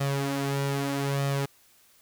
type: tone with flanger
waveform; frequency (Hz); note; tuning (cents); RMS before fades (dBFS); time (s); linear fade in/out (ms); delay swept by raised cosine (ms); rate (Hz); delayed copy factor
sawtooth; 139.2; C#3; +8; -28; 0-1.46; 10; 1.6 to 5.1; 0.8; +0.6
effects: white hiss -60 dBFS RMS until 2.01 s